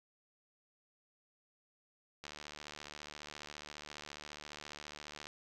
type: click train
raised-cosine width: 0.2 ms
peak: -29 dBFS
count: 227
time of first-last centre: 2.24-5.269 s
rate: 74.6 Hz
effects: none